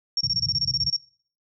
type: tone bursts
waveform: sine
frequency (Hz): 5520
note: F8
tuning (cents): -21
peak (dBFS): -20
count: 13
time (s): 0.17-0.964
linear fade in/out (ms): 2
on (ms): 38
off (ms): 25
type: low-pass noise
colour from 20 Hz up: white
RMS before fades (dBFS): -32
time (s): 0.23-0.9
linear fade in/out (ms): 2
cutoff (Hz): 160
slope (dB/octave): 48
effects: noise-tail reverb RT60 0.5 s tail -22 dB re dry + high-pass 100 Hz 12 dB/octave